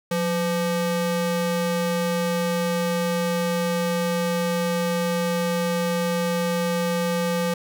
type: ring-modulated tone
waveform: square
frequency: 343.5 Hz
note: F4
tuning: 29 cents flat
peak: -19 dBFS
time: 0.11-7.54 s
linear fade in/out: 5 ms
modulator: 164 Hz
effects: none